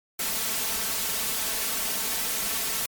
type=noise with comb filter; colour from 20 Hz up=white; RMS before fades=-28 dBFS; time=0.19-2.86 s; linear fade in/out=5 ms; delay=4.5 ms; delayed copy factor=+0.6; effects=MP3 96 kbps